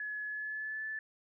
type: tone with pitch glide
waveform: sine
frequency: 1700 to 1744.8 Hz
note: G#6 to A6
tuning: +40 to -15 cents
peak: -36 dBFS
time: 0-0.99 s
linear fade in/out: 2 ms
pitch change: +45 cents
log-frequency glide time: 0.25-0.85 s
effects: none